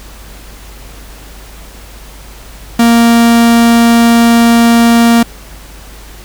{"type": "tone", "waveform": "45% pulse", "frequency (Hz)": 233.1, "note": "A#3", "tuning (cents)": 0, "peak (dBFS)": -4, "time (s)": [2.79, 5.23], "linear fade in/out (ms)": 5, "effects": ["added 50 Hz sine -31 dBFS peak until 6.24 s", "pink hiss -35 dBFS RMS until 6.24 s"]}